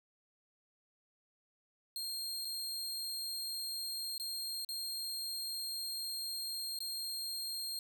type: tone with dropouts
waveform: sawtooth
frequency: 4214 Hz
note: C8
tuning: 12 cents sharp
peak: -35 dBFS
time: 1.96-7.79 s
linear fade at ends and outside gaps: 1 ms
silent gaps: 2.448-2.452 / 4.18-4.198 / 4.648-4.689 / 6.789-6.804 s
effects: none

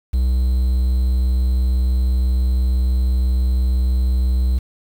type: tone with quantisation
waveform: triangle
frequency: 63 Hz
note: B1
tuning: 35 cents sharp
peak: -12 dBFS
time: 0.13-4.59 s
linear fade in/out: 10 ms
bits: 7
effects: none

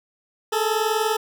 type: tone pair together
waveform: 20% pulse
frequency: 426.2 / 446.4 Hz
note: G#4 / A4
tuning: +45 / +25 cents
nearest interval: minor second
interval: 80 cents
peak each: -18 / -18 dBFS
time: 0.52-1.17 s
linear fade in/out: 10 ms
effects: none

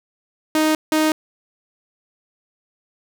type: tone bursts at uneven times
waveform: sawtooth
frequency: 311.1 Hz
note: D#4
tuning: in tune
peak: -11 dBFS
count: 2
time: 0.55-0.75 / 0.92-1.12 s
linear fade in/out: 2 ms
effects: none

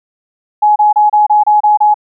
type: tone bursts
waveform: sine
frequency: 841 Hz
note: G#5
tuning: 22 cents sharp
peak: -5 dBFS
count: 8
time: 0.62-1.943 s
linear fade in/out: 10 ms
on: 140 ms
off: 29 ms
effects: none

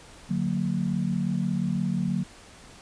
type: chord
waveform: sine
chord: D augmented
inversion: none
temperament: just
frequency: 146.83 / 183.54 / 229.4 Hz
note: D3 / F#3 / A#3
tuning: 0 / -14 / -28 cents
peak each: -30 / -26 / -30 dBFS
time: 0.29-2.24 s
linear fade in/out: 20 ms
effects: pink hiss -49 dBFS RMS until 2.81 s + resampled to 22050 Hz

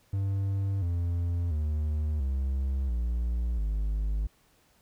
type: tone with pitch steps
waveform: triangle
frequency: 98 / 86.31 / 76.01 / 66.94 / 58.95 / 51.91 Hz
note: G2 / F2 / D#2 / C2 / A#1 / G#1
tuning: 0 / -20 / -40 / +40 / +20 / 0 cents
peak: -24 dBFS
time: 0.13-4.27 s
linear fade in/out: 5 ms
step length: 690 ms
effects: pink hiss -65 dBFS RMS until 4.81 s

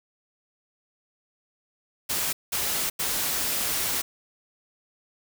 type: noise bursts at uneven times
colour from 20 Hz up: white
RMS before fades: -27 dBFS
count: 3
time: 2.09-2.33 / 2.52-2.9 / 2.99-4.02 s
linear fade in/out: 10 ms
effects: none

